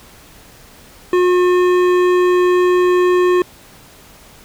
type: tone with hard clipping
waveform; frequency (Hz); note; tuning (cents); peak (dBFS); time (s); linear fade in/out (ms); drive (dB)
sine; 360.2; F#4; -46; -12; 1.13-3.42; 2; 13
effects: pink hiss -43 dBFS RMS until 4.44 s